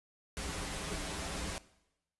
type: noise with comb filter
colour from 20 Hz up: pink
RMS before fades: -39 dBFS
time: 0.37-1.58 s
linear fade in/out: 0 ms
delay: 8.4 ms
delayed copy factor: -0.75
effects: noise-tail reverb RT60 0.9 s tail -19 dB re dry + resampled to 24000 Hz